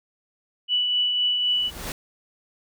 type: tone with tremolo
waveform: sine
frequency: 2960 Hz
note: F#7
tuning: in tune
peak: -18 dBFS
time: 0.68-1.71 s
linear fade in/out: 50 ms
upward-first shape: triangle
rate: 3.9 Hz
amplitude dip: 35%
type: noise with exponential growth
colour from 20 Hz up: pink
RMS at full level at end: -29 dBFS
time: 1.27-1.92 s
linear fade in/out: 1 ms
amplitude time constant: 140 ms
effects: none